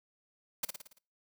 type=noise with echo; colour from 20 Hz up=white; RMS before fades=-32 dBFS; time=0.63-0.65 s; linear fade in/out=5 ms; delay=56 ms; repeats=6; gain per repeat=-5 dB; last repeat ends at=0.986 s; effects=noise-tail reverb RT60 0.4 s tail -24 dB re dry